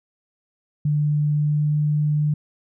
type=tone with pitch glide; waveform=sine; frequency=148.6 to 149.63 Hz; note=D3 to D3; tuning=+21 to +33 cents; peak=-17 dBFS; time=0.85-2.34 s; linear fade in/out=5 ms; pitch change=+12 cents; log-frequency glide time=1.33-1.74 s; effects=none